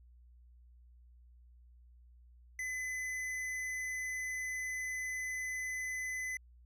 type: tone with hard clipping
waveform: sine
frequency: 2018 Hz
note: B6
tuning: 37 cents sharp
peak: -38 dBFS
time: 2.59-6.37 s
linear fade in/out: 2 ms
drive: 11 dB
effects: added 60 Hz sine -57 dBFS peak until 6.65 s